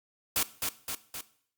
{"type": "noise with echo", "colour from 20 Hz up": "white", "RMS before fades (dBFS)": -27, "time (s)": [0.36, 0.43], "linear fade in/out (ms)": 2, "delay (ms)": 260, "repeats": 3, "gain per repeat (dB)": -4, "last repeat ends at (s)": 1.21, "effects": ["noise-tail reverb RT60 0.6 s tail -17 dB re dry", "Opus 48 kbps"]}